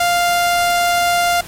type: tone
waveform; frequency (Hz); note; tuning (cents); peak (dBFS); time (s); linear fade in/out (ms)
sawtooth; 698.5; F5; 0; -9; 0-1.41; 5
effects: pink hiss -35 dBFS RMS until 1.47 s + MP3 64 kbps